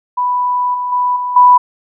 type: tone with level steps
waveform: sine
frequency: 989 Hz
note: B5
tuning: 2 cents sharp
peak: -12 / -16 / -11 / -16 / -3 dBFS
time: 0.17-1.58 s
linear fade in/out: 10 ms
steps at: 0.74 / 0.92 / 1.16 / 1.36 s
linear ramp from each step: 5 ms
effects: none